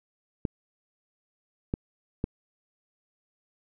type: clicks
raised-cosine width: 3 ms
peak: -14 dBFS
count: 3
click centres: 0.452 / 1.739 / 2.241 s
effects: none